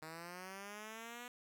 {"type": "linear sweep", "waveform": "5% pulse", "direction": "up", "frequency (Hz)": [155.56, 246.6], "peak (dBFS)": -36, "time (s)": [0.02, 1.28], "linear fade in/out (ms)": 2, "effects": []}